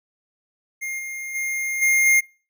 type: tone with level steps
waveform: square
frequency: 2123 Hz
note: C7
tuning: 25 cents sharp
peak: -27 / -30 / -24 / -16 / -14 dBFS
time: 0.81-2.21 s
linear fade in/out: 20 ms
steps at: 0.98 / 1.34 / 1.81 / 2.05 s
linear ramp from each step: 20 ms
effects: noise-tail reverb RT60 0.4 s tail -25 dB re dry